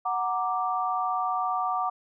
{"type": "chord", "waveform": "sine", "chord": "Gb augmented", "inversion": "none", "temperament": "equal", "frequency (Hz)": [740, 932.3, 1174.7], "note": ["Gb5", "Bb5", "D6"], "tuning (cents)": [0, 0, 0], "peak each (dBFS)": [-28, -33, -28], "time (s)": [0.05, 1.9], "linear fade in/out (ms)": 10, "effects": []}